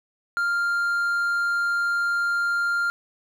triangle tone, 1396.9 Hz, F6, in tune, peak -19 dBFS, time 0.37-2.9 s, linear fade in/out 0 ms, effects none

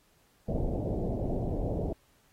pink low-pass noise, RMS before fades -31 dBFS, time 0.48-1.93 s, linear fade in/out 5 ms, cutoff 700 Hz, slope 48 dB/octave, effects pink hiss -67 dBFS RMS until 2.32 s + AAC 48 kbps

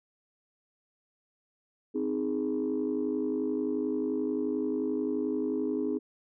sine chord, Ab major, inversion first, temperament equal with one note detuned, 259.7 / 311.1 / 415.3 Hz, C4 / Eb4 / Ab4, -13 / 0 / 0 cents, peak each -31 dBFS, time 1.94-5.99 s, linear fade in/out 20 ms, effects tanh soft clip ceiling -21 dBFS

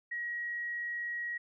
sine tone, 1902 Hz, A#6, 34 cents sharp, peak -34 dBFS, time 0.11-1.38 s, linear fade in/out 10 ms, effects none

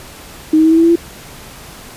sine tone with pitch steps, 312.2 / 316.6 / 321 / 325.5 / 330 / 334.6 / 339.3 Hz, D#4 / D#4 / E4 / E4 / E4 / E4 / F4, +6 / +30 / -46 / -22 / +2 / +26 / -50 cents, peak -6 dBFS, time 0.53-0.957 s, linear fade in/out 5 ms, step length 61 ms, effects pink hiss -35 dBFS RMS until 1.96 s + resampled to 32000 Hz

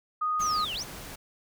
sine tone, 1240 Hz, D#6, 6 cents flat, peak -25 dBFS, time 0.21-0.65 s, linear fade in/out 10 ms
pink noise, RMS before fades -42 dBFS, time 0.39-1.16 s, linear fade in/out 10 ms
sine linear two-way sweep, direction down then up, 6600 to 2634 to 6600 Hz, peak -31 dBFS, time 0.4-0.84 s, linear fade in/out 20 ms, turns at 0.74 s
effects none

